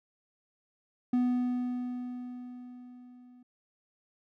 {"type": "tone with level ramp", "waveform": "triangle", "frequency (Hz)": 247.7, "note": "B3", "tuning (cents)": 5, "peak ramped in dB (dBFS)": [-21, -51], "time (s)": [1.13, 3.43], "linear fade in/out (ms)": 5, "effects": []}